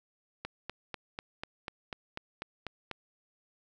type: click train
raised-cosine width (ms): 0.3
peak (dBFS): -21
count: 11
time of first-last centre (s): 0.45-2.913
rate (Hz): 4.06
effects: none